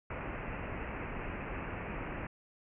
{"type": "low-pass noise", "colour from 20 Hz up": "pink", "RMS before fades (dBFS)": -40, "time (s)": [0.1, 2.27], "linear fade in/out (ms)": 5, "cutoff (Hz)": 2700, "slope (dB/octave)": 96, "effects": []}